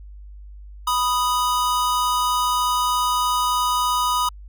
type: tone pair together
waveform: square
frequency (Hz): 987.8 / 1244.6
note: B5 / D#6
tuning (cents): 0 / 0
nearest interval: major third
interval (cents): 400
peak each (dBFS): -22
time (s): 0.87-4.29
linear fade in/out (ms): 5
effects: added 50 Hz sine -37 dBFS peak until 4.48 s